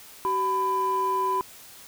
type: tone pair together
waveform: sine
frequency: 380.6 / 1000.4 Hz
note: F#4 / B5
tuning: +49 / +22 cents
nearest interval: octave + perfect fourth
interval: 1673 cents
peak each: -28 / -22 dBFS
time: 0.25-1.41 s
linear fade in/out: 0 ms
effects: tanh soft clip ceiling -17 dBFS + white hiss -47 dBFS RMS until 1.87 s